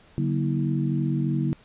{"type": "tone cluster", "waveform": "sine", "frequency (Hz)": [144.8, 187.9, 236.7, 322.1], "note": ["D3", "F#3", "A#3", "E4"], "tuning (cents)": [-24, 27, 27, -40], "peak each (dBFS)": [-24, -30, -29, -30], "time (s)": [0.18, 1.53], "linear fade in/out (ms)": 0, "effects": ["pink hiss -55 dBFS RMS until 1.64 s", "resampled to 8000 Hz"]}